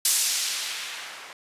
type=noise with low-pass filter sweep; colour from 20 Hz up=violet; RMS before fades=-28 dBFS; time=0.05-1.33 s; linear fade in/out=2 ms; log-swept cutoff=8700 to 1200 Hz; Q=0.79; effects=resampled to 32000 Hz